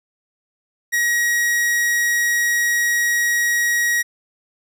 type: tone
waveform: 45% pulse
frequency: 1900 Hz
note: A#6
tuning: 33 cents sharp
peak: -16 dBFS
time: 0.92-4.03 s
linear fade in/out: 20 ms
effects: none